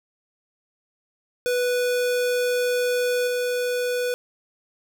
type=tone with level steps; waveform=square; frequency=493 Hz; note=B4; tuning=3 cents flat; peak=-21 / -23 dBFS; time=1.46-4.14 s; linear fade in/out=0 ms; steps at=3.27 s; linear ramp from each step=5 ms; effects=none